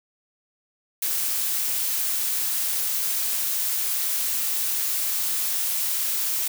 blue noise, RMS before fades -25 dBFS, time 1.02-6.48 s, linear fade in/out 5 ms, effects none

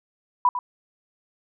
sine tone with echo, 987.8 Hz, B5, in tune, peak -14 dBFS, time 0.45-0.49 s, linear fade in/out 2 ms, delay 100 ms, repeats 1, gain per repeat -10 dB, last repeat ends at 0.59 s, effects none

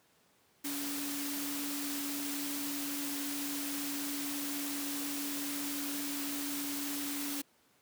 sine tone in noise, 285.1 Hz, C#4, 49 cents sharp, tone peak -38 dBFS, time 0.64-7.42 s, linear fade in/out 10 ms, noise white, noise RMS -39 dBFS, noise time 0.64-7.42 s, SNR -2 dB, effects pink hiss -68 dBFS RMS until 7.81 s + high-pass 150 Hz 12 dB/octave

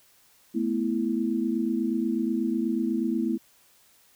sine chord, A suspended second, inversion none, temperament equal with one note detuned, 218.7 / 246.9 / 329.6 Hz, A3 / B3 / E4, -10 / 0 / 0 cents, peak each -28 dBFS, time 0.54-3.38 s, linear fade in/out 20 ms, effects white hiss -60 dBFS RMS until 4.15 s

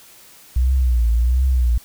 sine tone with vibrato, 61 Hz, B1, 21 cents flat, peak -13 dBFS, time 0.56-1.78 s, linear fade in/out 5 ms, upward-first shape triangle, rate 1.4 Hz, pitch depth 140 cents each way, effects white hiss -46 dBFS RMS until 1.84 s

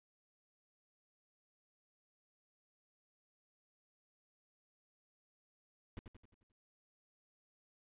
brown noise with echo, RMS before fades -45 dBFS, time 5.97-5.99 s, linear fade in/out 0 ms, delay 88 ms, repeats 6, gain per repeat -6 dB, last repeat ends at 6.518 s, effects resampled to 8000 Hz

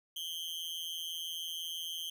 40% pulse tone with amplitude modulation, 3147 Hz, G7, 6 cents sharp, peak -33 dBFS, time 0.16-2.1 s, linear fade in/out 5 ms, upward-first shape sine, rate 166 Hz, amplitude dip 95%, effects none

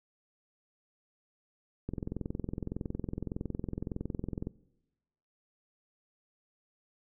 click train, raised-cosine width 3 ms, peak -22 dBFS, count 57, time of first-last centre 1.89-4.471 s, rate 21.7 Hz, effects noise-tail reverb RT60 1.0 s tail -21 dB re dry

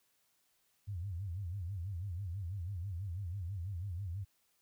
sine tone with vibrato, 92.5 Hz, F#2, in tune, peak -37 dBFS, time 0.87-4.25 s, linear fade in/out 20 ms, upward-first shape sine, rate 6.1 Hz, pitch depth 190 cents each way, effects white hiss -75 dBFS RMS until 4.61 s

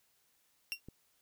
30% pulse tone with exponential decay, 2751 Hz, F7, 27 cents flat, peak -28 dBFS, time 0.72-0.8 s, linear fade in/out 0 ms, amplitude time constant 17 ms
click, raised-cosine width 3 ms, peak -35 dBFS, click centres 0.886 s
effects white hiss -73 dBFS RMS until 1.21 s

